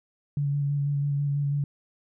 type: tone with vibrato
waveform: sine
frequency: 142.7 Hz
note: D3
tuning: 49 cents flat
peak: -23 dBFS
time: 0.37-1.64 s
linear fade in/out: 2 ms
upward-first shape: square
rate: 6.1 Hz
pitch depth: 15 cents each way
effects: none